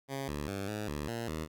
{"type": "tone with pitch steps", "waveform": "10% pulse", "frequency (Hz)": [136.5, 73.3, 98.3, 105.9, 73.7, 116.4, 78.7], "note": ["C#3", "D2", "G2", "G#2", "D2", "A#2", "D#2"], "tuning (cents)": [-26, -3, 5, 34, 7, -2, 20], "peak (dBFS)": -27, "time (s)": [0.08, 1.48], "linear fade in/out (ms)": 50, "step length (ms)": 200, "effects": []}